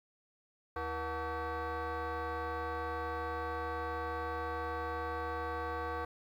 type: tone with frequency modulation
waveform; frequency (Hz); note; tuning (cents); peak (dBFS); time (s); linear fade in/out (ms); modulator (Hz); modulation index
sine; 327.7; E4; -10; -32; 0.76-6.05; 5; 404; 2.9
effects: tanh soft clip ceiling -34 dBFS + 11-bit